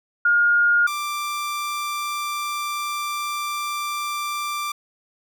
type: tone pair in turn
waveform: sine / sawtooth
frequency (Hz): 1422 / 1179.4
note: F6 / D6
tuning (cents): +31 / +7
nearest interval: minor third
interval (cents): 324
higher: first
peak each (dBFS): -14 / -21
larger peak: first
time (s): 0.25-0.87 / 0.87-4.72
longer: second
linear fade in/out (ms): 5
effects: none

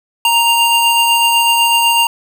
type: tone pair together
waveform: square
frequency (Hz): 934 / 2794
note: A#5 / F7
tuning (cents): +3 / 0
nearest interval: octave + perfect fifth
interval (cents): 1897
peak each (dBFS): -13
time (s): 0.25-2.07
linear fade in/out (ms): 2
effects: none

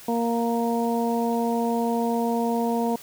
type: harmonic tone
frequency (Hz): 233.1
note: A#3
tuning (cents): 0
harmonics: 1 / 2 / 3 / 4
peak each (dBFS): -24 / -27 / -29 / -30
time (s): 0.08-2.96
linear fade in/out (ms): 5
effects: white hiss -45 dBFS RMS until 3.02 s

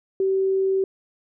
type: tone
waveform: sine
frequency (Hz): 384.1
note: G4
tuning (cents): -35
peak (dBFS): -18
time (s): 0.2-0.84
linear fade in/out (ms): 2
effects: none

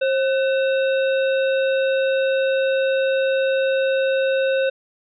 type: harmonic tone with a mistuned harmonic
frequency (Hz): 534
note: C5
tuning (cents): +35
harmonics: 1 / 3 / 5 / 7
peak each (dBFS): -17 / -27 / -31 / -34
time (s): 0.01-4.7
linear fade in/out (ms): 10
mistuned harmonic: 3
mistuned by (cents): -100
effects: none

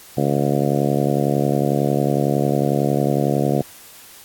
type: harmonic tone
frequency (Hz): 71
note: C#2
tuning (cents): +42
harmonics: 2 / 3 / 4 / 5 / 6 / 7 / 8 / 9 / 10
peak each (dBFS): -21 / -23 / -24 / -25 / -26 / -26 / -27 / -28 / -28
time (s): 0.17-3.62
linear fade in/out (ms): 5
effects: white hiss -43 dBFS RMS until 4.24 s + AAC 64 kbps

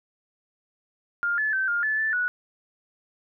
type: tone with pitch steps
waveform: sine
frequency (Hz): 1406 / 1728 / 1546 / 1411 / 1736 / 1758 / 1469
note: F6 / A6 / G6 / F6 / A6 / A6 / F#6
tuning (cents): +11 / -32 / -24 / +17 / -24 / -2 / -13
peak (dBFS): -22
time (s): 1.23-2.28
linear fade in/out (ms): 0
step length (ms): 150
effects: none

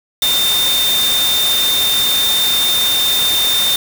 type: tone in noise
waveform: sine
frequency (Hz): 3621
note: A7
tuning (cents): +49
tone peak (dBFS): -13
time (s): 0.22-3.76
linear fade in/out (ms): 2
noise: white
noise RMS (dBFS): -19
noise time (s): 0.22-3.76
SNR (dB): +3
effects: none

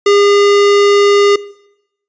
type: tone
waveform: square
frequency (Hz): 405.6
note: G#4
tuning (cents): -41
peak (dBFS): -7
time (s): 0.06-1.36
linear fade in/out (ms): 5
effects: noise-tail reverb RT60 0.8 s tail -20 dB re dry + resampled to 16000 Hz

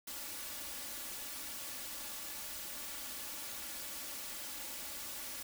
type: noise with comb filter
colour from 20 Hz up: white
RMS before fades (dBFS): -44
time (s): 0.07-5.43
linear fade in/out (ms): 5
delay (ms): 3.5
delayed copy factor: +0.65
effects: none

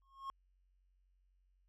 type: tone with exponential growth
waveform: triangle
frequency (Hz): 1084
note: C#6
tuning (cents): -39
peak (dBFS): -36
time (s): 0.02-0.3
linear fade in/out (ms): 0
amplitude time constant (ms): 59
effects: added 46 Hz sine -70 dBFS peak until 1.68 s

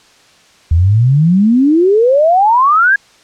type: exponential sweep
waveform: sine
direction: up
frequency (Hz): 77.78 to 1669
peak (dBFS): -6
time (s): 0.71-2.96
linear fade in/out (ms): 5
effects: white hiss -46 dBFS RMS until 3.23 s + low-pass 6000 Hz 12 dB/octave

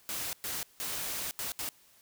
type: noise bursts at uneven times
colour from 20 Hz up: white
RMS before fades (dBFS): -36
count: 5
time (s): 0.09-0.33 / 0.44-0.63 / 0.8-1.31 / 1.39-1.52 / 1.59-1.69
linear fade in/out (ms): 0
effects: white hiss -62 dBFS RMS until 2.01 s

